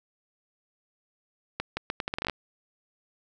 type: accelerating click train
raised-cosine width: 0.3 ms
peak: -13 dBFS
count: 12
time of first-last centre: 1.6-2.297 s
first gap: 170 ms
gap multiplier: 0.77
effects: none